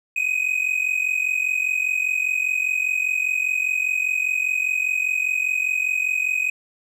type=tone pair together; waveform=triangle; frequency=2489 / 2534 Hz; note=D#7 / D#7; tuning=0 / +31 cents; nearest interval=unison; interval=31 cents; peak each=-21 dBFS; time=0.16-6.5 s; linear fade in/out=5 ms; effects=none